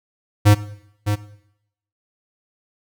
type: tone with echo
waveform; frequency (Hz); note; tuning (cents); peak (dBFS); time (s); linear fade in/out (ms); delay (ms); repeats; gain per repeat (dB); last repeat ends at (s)
square; 103.83; G#2; 0; -9; 0.45-0.55; 20; 610; 1; -9; 1.16
effects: noise-tail reverb RT60 0.8 s tail -17 dB re dry